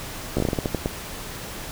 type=slowing click train; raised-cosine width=2 ms; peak=-9 dBFS; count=11; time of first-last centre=0.37-0.859 s; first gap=14 ms; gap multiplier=1.26; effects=pink hiss -35 dBFS RMS until 1.71 s